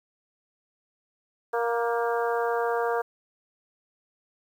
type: harmonic tone with a mistuned harmonic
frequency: 234.5 Hz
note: A#3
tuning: 11 cents sharp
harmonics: 2 / 3 / 4 / 5 / 6 / 7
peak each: -26 / -30 / -32 / -34 / -36 / -37 dBFS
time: 1.53-3.02 s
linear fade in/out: 10 ms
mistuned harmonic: 7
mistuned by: -32 cents
effects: 9-bit